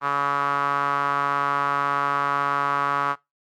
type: tone with band-pass filter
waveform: sawtooth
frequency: 141.8 Hz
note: C#3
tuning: 40 cents sharp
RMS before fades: -23 dBFS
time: 0.01-3.16 s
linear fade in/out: 50 ms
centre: 1200 Hz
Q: 5.9
effects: noise-tail reverb RT60 0.2 s tail -22 dB re dry + Opus 24 kbps